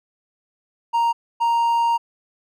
triangle tone pair in turn, 932.3 / 932.3 Hz, A#5 / A#5, 0 / 0 cents, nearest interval unison, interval 0 cents, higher neither, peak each -14 dBFS, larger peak neither, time 0.93-1.13 / 1.4-1.98 s, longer second, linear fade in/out 20 ms, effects none

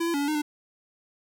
square tone with pitch steps, 335.7 / 338.9 / 284.2 / 285.9 / 306.3 / 297.7 Hz, E4 / E4 / C#4 / D4 / D#4 / D4, +32 / +48 / +43 / -46 / -27 / +24 cents, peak -25 dBFS, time 0-0.42 s, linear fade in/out 10 ms, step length 70 ms, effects 11-bit

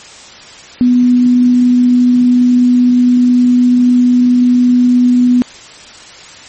sine tone, 246.9 Hz, B3, in tune, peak -5 dBFS, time 0.81-5.42 s, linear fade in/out 0 ms, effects white hiss -34 dBFS RMS until 6.48 s + MP3 32 kbps

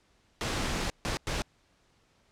pink noise bursts at uneven times, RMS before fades -31 dBFS, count 3, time 0.41-0.9 / 1.05-1.17 / 1.27-1.42 s, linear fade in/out 0 ms, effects pink hiss -67 dBFS RMS until 2.31 s + low-pass 7000 Hz 12 dB/octave

